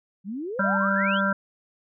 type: exponential sweep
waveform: sine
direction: up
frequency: 180.8 to 3547 Hz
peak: -29 dBFS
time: 0.24-1.21 s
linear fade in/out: 50 ms
type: harmonic tone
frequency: 196.3 Hz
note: G3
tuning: 3 cents sharp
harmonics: 1 / 3 / 5 / 7 / 8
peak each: -25 / -29 / -33 / -25 / -27 dBFS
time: 0.59-1.33 s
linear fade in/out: 5 ms
effects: none